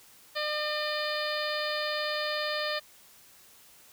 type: harmonic tone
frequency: 603 Hz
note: D5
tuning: 46 cents sharp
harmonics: 1 / 2 / 3 / 4 / 5 / 6 / 7 / 8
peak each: -33 / -37 / -35 / -41 / -41 / -39 / -39 / -39 dBFS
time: 0.35-2.8 s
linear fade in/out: 20 ms
effects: white hiss -56 dBFS RMS until 3.92 s